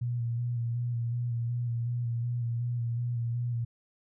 sine tone with vibrato, 119.1 Hz, A#2, 38 cents sharp, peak -28 dBFS, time 0.01-3.65 s, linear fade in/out 10 ms, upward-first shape square, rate 2.7 Hz, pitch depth 26 cents each way, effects none

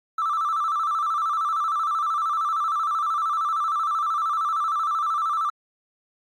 triangle tone with vibrato, 1244.5 Hz, D#6, in tune, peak -18 dBFS, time 0.18-5.5 s, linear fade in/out 5 ms, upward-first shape square, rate 13 Hz, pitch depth 94 cents each way, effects tanh soft clip ceiling -18 dBFS + AAC 48 kbps

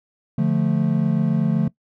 triangle chord, D minor, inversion none, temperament equal, 146.83 / 174.61 / 220 Hz, D3 / F3 / A3, 0 / 0 / 0 cents, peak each -19 dBFS, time 0.38-1.68 s, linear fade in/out 5 ms, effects noise-tail reverb RT60 0.1 s tail -20 dB re dry

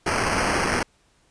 white noise with sample-and-hold, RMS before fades -23 dBFS, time 0.06-0.83 s, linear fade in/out 5 ms, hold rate 3675 Hz, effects pink hiss -62 dBFS RMS until 1.3 s + resampled to 22050 Hz

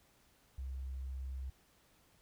sine tone, 65.8 Hz, C2, 10 cents sharp, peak -39 dBFS, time 0.58-1.5 s, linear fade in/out 5 ms, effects pink hiss -69 dBFS RMS until 2.21 s

